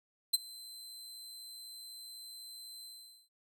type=tone with ADSR envelope; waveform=sawtooth; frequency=4078 Hz; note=C8; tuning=45 cents flat; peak=-20 dBFS; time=0.33-3.29 s; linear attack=12 ms; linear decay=24 ms; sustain=-24 dB; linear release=450 ms; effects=none